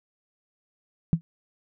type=tone with exponential decay; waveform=sine; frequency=164.81 Hz; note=E3; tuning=in tune; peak=-12 dBFS; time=1.13-1.21 s; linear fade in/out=0 ms; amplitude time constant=16 ms; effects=none